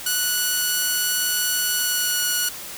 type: tone with pitch glide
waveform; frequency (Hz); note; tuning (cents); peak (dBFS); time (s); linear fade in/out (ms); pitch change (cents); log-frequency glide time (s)
5% pulse; 1473 to 1459.4; F#6 to F#6; -8 to -24; -9; 0.06-2.49; 5; -16; 1.74-2.32
effects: white hiss -35 dBFS RMS until 2.77 s